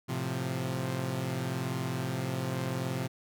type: chord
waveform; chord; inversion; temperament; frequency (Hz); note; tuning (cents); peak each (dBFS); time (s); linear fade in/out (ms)
sawtooth; F major; first; equal; 110 / 130.81 / 174.61; A2 / C3 / F3; 0 / 0 / 0; -35 / -29 / -33; 0.08-3.08; 20
effects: none